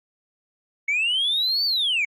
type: linear two-way sweep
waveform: sine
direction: up then down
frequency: 2197 to 4621 to 2197 Hz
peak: -18 dBFS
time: 0.88-2.05 s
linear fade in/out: 5 ms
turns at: 1.65 s
effects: tanh soft clip ceiling -17 dBFS + Opus 32 kbps